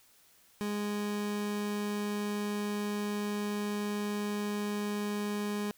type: tone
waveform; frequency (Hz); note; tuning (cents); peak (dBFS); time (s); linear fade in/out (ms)
30% pulse; 206.9; G#3; -6; -29; 0.61-5.71; 0
effects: white hiss -63 dBFS RMS until 5.77 s